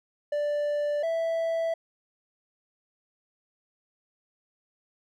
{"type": "tone pair in turn", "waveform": "triangle", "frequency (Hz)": [587.3, 659.2], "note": ["D5", "E5"], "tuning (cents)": [0, 0], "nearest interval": "major second", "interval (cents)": 200, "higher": "second", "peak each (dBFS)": -23, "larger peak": "neither", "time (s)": [[0.32, 1.03], [1.03, 1.74]], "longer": "neither", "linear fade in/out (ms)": 5, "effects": []}